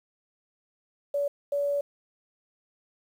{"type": "tone bursts at uneven times", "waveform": "sine", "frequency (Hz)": 571, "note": "D5", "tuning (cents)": -49, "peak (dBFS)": -24, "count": 2, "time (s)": [[1.14, 1.28], [1.52, 1.81]], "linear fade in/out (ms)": 5, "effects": ["9-bit"]}